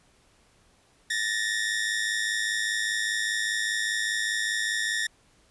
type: tone pair together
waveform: sawtooth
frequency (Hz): 1765 / 1870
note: A6 / A#6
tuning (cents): +5 / +5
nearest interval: minor second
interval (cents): 100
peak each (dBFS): -25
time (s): 1.1-5.07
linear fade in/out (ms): 5
effects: pink hiss -62 dBFS RMS until 5.5 s + resampled to 24000 Hz

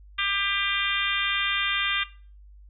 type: harmonic tone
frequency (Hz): 398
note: G4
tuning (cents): +26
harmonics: 3 / 4 / 5 / 6 / 7 / 8 / 9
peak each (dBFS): -31 / -31 / -31 / -31 / -31 / -31 / -31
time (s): 0.18-2.04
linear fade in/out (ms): 10
effects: noise-tail reverb RT60 0.4 s tail -18 dB re dry + added 50 Hz sine -46 dBFS peak until 2.69 s

